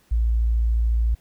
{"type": "tone", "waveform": "sine", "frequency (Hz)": 57, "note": "A#1", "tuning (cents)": -38, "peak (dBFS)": -17, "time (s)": [0.11, 1.15], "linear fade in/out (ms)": 10, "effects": ["pink hiss -60 dBFS RMS until 1.2 s"]}